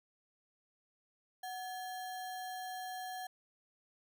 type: tone with sample-and-hold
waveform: sine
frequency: 742 Hz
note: F#5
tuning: 5 cents sharp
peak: -40 dBFS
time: 1.43-3.27 s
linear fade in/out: 5 ms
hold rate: 2450 Hz
effects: none